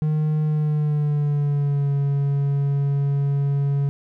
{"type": "tone with pitch glide", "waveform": "triangle", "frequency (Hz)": [153.4, 140.67], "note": ["D#3", "C#3"], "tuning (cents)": [-24, 26], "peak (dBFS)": -16, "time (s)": [0.02, 3.89], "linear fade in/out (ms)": 0, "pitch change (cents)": -150, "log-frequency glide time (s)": [0.43, 1.92], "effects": []}